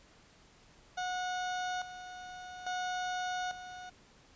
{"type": "tone with tremolo", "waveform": "30% pulse", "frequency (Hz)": 730, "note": "F#5", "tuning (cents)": -24, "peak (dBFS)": -31, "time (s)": [0.97, 3.9], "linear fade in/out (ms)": 10, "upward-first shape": "square", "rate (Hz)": 0.59, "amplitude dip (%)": 70, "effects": ["pink hiss -61 dBFS RMS until 4.35 s", "resampled to 16000 Hz"]}